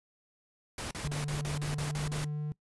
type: noise bursts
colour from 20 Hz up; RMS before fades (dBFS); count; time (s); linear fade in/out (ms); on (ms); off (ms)
pink; -38; 9; 0.78-2.246; 2; 130; 37
type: tone with pitch glide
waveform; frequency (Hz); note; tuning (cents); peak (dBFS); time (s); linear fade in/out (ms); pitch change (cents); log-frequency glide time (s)
triangle; 146.83 to 149.83; D3 to D3; 0 to +35; -30; 1.04-2.52; 0; +35; 1.5-2.38
effects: noise-tail reverb RT60 0.1 s tail -21 dB re dry + resampled to 24000 Hz